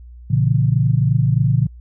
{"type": "chord", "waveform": "sine", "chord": "A# diminished", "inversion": "none", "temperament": "just", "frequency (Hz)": [116.54, 139.85, 167.82], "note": ["A#2", "C#3", "E3"], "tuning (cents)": [0, 16, 31], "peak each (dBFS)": [-16, -16, -21], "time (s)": [0.3, 1.67], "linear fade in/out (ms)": 10, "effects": ["added 60 Hz sine -36 dBFS peak until 1.8 s"]}